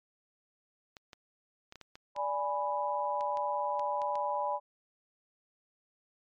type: clicks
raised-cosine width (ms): 0.2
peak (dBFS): -30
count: 12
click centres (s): 0.968 / 1.132 / 1.724 / 1.757 / 1.813 / 1.955 / 2.164 / 3.209 / 3.372 / 3.795 / 4.018 / 4.155
type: chord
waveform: sine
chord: G# diminished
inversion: second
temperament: equal with one note detuned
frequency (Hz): 585.6 / 830.6 / 987.8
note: D5 / G#5 / B5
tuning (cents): -5 / 0 / 0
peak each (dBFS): -35 / -34 / -33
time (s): 2.15-4.6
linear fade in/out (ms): 50
effects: MP3 96 kbps

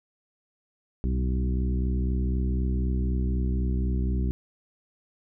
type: harmonic tone with a mistuned harmonic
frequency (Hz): 64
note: C2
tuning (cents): -38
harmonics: 1 / 2 / 3 / 4 / 5 / 6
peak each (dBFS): -24 / -33 / -32 / -37 / -39 / -41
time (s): 1.04-4.31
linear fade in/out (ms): 0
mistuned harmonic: 2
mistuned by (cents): -51
effects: none

